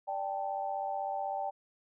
sine chord, D suspended fourth, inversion none, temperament equal, 587.3 / 784 / 880 Hz, D5 / G5 / A5, 0 / 0 / 0 cents, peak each -39 / -34 / -40 dBFS, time 0.07-1.51 s, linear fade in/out 20 ms, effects none

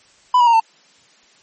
triangle tone with pitch steps, 996 / 962.1 / 929.3 / 897.6 Hz, B5 / B5 / A#5 / A5, +14 / -46 / -6 / +34 cents, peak -7 dBFS, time 0.34-0.6 s, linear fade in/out 5 ms, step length 65 ms, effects white hiss -52 dBFS RMS until 1.42 s + MP3 32 kbps

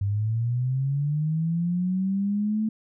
sine linear sweep, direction up, 97.6 to 220 Hz, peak -22 dBFS, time 0.01-2.69 s, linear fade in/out 5 ms, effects none

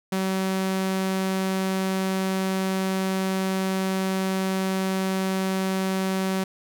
sawtooth tone, 190 Hz, F#3, 46 cents sharp, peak -19 dBFS, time 0.12-6.44 s, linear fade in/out 5 ms, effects none

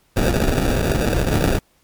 pink noise with sample-and-hold, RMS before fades -18 dBFS, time 0.16-1.59 s, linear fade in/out 5 ms, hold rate 1050 Hz, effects pink hiss -60 dBFS RMS until 1.83 s + MP3 96 kbps

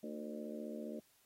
harmonic tone with a mistuned harmonic, 75.2 Hz, D2, 42 cents sharp, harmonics 3 / 4 / 5 / 6 / 7 / 8, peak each -45 / -49 / -51 / -52 / -51 / -50 dBFS, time 0.03-1 s, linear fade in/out 5 ms, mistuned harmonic 5, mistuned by -58 cents, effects white hiss -71 dBFS RMS until 1.25 s + AAC 48 kbps

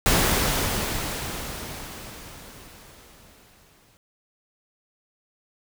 pink noise with exponential decay, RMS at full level -19 dBFS, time 0.06-3.97 s, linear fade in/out 0 ms, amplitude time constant 850 ms, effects none

